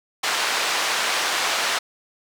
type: band-pass noise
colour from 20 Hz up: pink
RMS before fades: -23 dBFS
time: 0.23-1.79 s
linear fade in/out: 10 ms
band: 840 to 6300 Hz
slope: 12 dB/octave
effects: none